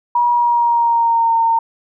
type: tone with pitch glide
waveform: sine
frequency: 960 to 914.5 Hz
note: B5 to A#5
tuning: -49 to -33 cents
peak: -11 dBFS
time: 0.15-1.59 s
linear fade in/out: 5 ms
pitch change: -84 cents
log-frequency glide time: 0.32-1.34 s
effects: none